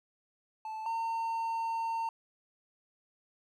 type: tone pair in turn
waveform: triangle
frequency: 876 / 910 Hz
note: A5 / A#5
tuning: -8 / -42 cents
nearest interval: minor second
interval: 66 cents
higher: second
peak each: -35 / -29 dBFS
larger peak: second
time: 0.65-0.86 / 0.86-2.09 s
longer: second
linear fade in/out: 2 ms
effects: none